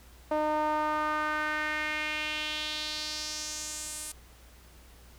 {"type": "tone with band-pass filter sweep", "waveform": "sawtooth", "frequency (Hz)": 305, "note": "D#4", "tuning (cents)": -34, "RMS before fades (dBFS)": -32, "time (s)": [0.31, 4.12], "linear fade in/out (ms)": 5, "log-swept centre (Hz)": [720, 9400], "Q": 2.7, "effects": ["added 60 Hz sine -53 dBFS peak until 5.18 s", "pink hiss -57 dBFS RMS until 5.18 s"]}